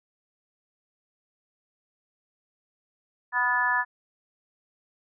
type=harmonic tone with a mistuned harmonic; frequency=246.9 Hz; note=B3; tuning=in tune; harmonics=3 / 4 / 5 / 6 / 7; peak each=-35 / -26 / -33 / -33 / -24 dBFS; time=3.32-3.85 s; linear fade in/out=50 ms; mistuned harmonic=6; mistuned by=-34 cents; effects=none